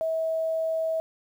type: tone with quantisation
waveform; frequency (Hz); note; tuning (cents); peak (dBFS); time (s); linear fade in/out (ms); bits
sine; 646; E5; -35; -24; 0.01-1; 0; 9
effects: none